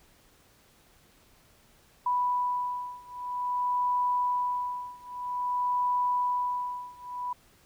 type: beating tone pair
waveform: sine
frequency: 987 / 987.51 Hz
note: B5 / B5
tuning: -1 / 0 cents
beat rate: 0.51 Hz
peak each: -29 / -30 dBFS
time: 2.06-7.33 s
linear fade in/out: 5 ms
effects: pink hiss -61 dBFS RMS until 7.65 s